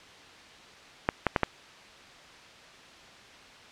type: clicks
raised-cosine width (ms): 0.5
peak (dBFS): -7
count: 4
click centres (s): 1.089 / 1.267 / 1.362 / 1.433
effects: white hiss -50 dBFS RMS until 3.71 s + low-pass 4000 Hz 12 dB/octave